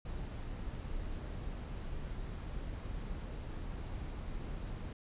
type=noise; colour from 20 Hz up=brown; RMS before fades=-41 dBFS; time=0.05-4.93 s; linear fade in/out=5 ms; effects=resampled to 8000 Hz